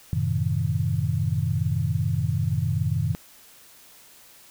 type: chord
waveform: sine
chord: F# diminished seventh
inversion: none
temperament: equal with one note detuned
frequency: 92.5 / 110 / 130.81 / 157.64 Hz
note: F#2 / A2 / C3 / Eb3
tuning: 0 / 0 / 0 / +23 cents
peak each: -27 dBFS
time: 0.13-3.15 s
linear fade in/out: 0 ms
effects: white hiss -51 dBFS RMS until 4.5 s